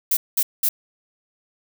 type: noise bursts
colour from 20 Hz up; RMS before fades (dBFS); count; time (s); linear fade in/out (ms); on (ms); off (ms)
violet; -19; 3; 0.11-0.69; 5; 60; 200
effects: none